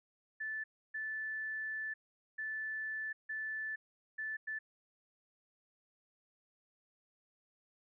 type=tone bursts at uneven times; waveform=sine; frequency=1750 Hz; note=A6; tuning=10 cents flat; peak=-37 dBFS; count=6; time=0.4-0.64 / 0.94-1.94 / 2.38-3.13 / 3.29-3.76 / 4.18-4.37 / 4.47-4.59 s; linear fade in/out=10 ms; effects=none